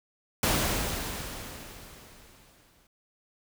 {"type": "noise with exponential decay", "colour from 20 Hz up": "pink", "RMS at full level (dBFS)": -24, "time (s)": [0.43, 2.87], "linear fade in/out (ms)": 2, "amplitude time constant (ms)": 530, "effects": []}